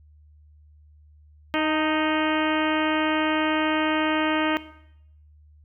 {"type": "harmonic tone with a mistuned harmonic", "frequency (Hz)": 311.3, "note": "D#4", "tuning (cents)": 1, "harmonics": [1, 2, 3, 4, 5, 6, 7, 8, 9, 10], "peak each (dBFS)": [-25, -28, -30, -31, -32, -33, -33, -34, -35, -35], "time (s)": [1.54, 4.57], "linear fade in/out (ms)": 0, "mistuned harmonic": 3, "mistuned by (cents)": -28, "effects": ["noise-tail reverb RT60 0.8 s tail -17 dB re dry", "added 75 Hz sine -50 dBFS peak until 5.64 s"]}